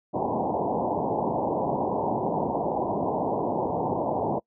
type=low-pass noise; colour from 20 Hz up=white; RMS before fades=-26 dBFS; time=0.13-4.4 s; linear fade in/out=20 ms; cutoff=960 Hz; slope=96 dB/octave; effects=noise-tail reverb RT60 0.1 s tail -25 dB re dry + high-pass 150 Hz 12 dB/octave